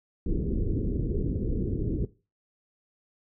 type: low-pass noise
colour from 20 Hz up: pink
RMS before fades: -28 dBFS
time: 0.26-2.05 s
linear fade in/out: 2 ms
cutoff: 430 Hz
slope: 48 dB/octave
effects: noise-tail reverb RT60 0.3 s tail -18 dB re dry